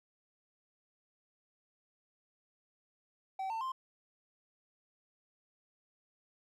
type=tone with pitch steps; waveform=triangle; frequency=767 / 896.5 / 1047.8 Hz; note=G5 / A5 / C6; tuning=-38 / +32 / +2 cents; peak=-33 dBFS; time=3.39-3.72 s; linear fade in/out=5 ms; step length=110 ms; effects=none